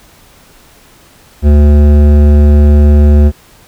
triangle tone with hard clipping, 73.42 Hz, D2, in tune, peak -4 dBFS, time 1.42-3.32 s, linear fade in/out 50 ms, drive 17 dB, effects pink hiss -42 dBFS RMS until 3.67 s

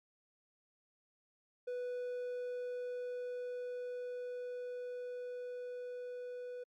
triangle tone with level ramp, 493.9 Hz, B4, in tune, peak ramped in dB -35 to -40 dBFS, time 1.67-6.64 s, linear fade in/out 10 ms, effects MP3 64 kbps

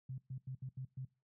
sine tone bursts at uneven times, 130.81 Hz, C3, in tune, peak -40 dBFS, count 6, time 0.09-0.18 / 0.3-0.38 / 0.47-0.55 / 0.62-0.69 / 0.77-0.85 / 0.97-1.05 s, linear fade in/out 5 ms, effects noise-tail reverb RT60 0.3 s tail -21 dB re dry + high-pass 80 Hz 12 dB/octave

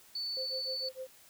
sine tone, 4484 Hz, C#8, 19 cents sharp, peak -34 dBFS, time 0.15-0.89 s, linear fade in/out 5 ms
sine tone with tremolo, 520 Hz, C5, 11 cents flat, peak -37 dBFS, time 0.37-1.07 s, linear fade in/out 0 ms, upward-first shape sine, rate 6.6 Hz, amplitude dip 100%
effects white hiss -59 dBFS RMS until 1.29 s

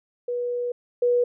sine tone pair in turn, 486.4 / 486.4 Hz, B4 / B4, -26 / -26 cents, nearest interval unison, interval 0 cents, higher neither, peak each -24 / -17 dBFS, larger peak second, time 0.28-0.72 / 1.02-1.24 s, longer first, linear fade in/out 5 ms, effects none

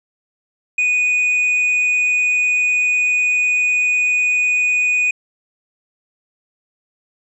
triangle tone, 2477 Hz, D#7, 8 cents flat, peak -12 dBFS, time 0.78-5.11 s, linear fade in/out 5 ms, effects resampled to 24000 Hz

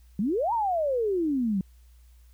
sine exponential two-way sweep, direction up then down, 182.9 to 968 to 182.9 Hz, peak -23 dBFS, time 0.19-1.61 s, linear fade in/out 2 ms, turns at 0.53 s, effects added 60 Hz sine -51 dBFS peak until 2.33 s + white hiss -67 dBFS RMS until 2.33 s

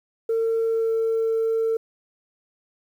sine tone with pitch glide, 453.1 to 450.2 Hz, A#4 to A4, -49 to +40 cents, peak -18 dBFS, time 0.29-1.77 s, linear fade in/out 5 ms, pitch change -11 cents, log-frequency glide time 0.63-0.97 s, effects tanh soft clip ceiling -17 dBFS + 9-bit

